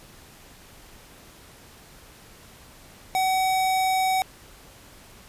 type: tone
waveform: square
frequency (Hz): 755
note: F#5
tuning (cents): +35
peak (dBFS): -21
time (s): 3.15-4.22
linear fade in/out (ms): 0
effects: pink hiss -49 dBFS RMS until 5.28 s + resampled to 32000 Hz